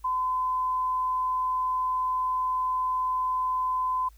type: tone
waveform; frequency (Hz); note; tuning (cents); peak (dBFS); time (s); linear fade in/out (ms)
sine; 1019; C6; -46; -24; 0.04-4.09; 10
effects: added 53 Hz sine -50 dBFS peak until 4.17 s + white hiss -64 dBFS RMS until 4.17 s